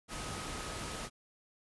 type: tone in noise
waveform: sine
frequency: 1266 Hz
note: D#6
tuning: 30 cents sharp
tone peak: -49 dBFS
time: 0.08-1.1 s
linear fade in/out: 50 ms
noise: pink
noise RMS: -41 dBFS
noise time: 0.08-1.1 s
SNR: -11 dB
effects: resampled to 24000 Hz